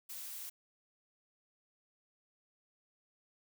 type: noise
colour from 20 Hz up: blue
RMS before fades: -45 dBFS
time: 0.09-0.5 s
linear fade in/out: 10 ms
effects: none